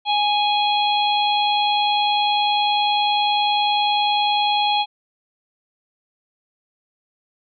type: harmonic tone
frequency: 830 Hz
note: G#5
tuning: 1 cent flat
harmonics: 1 / 3 / 4 / 5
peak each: -18 / -27 / -22 / -28 dBFS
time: 0.05-4.86 s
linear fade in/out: 50 ms
effects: none